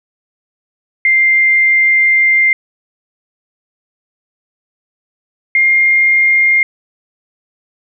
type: tone pair in turn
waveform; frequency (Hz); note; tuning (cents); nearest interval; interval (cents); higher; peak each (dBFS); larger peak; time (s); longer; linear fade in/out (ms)
sine; 2098 / 2119; C7 / C7; +4 / +21; unison; 17; second; -7; neither; 1.05-2.53 / 5.55-6.63; first; 2
effects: none